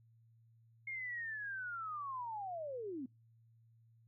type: linear sweep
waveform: sine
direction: down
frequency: 2159 to 240.8 Hz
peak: -40 dBFS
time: 0.87-3.06 s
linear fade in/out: 5 ms
effects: noise-tail reverb RT60 0.2 s tail -22 dB re dry + added 114 Hz sine -64 dBFS peak until 4.07 s